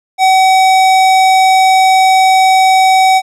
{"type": "tone with hard clipping", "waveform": "sine", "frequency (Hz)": 758, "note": "F#5", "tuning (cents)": 42, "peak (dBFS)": -7, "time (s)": [0.18, 3.22], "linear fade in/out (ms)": 50, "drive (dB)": 17, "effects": []}